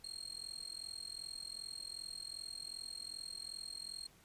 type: tone with amplitude modulation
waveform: 35% pulse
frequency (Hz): 4238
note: C8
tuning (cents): +21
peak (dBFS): -39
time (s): 0.04-4.07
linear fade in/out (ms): 5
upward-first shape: sine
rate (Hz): 42.6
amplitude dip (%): 95
effects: pink hiss -65 dBFS RMS until 4.24 s + resampled to 32000 Hz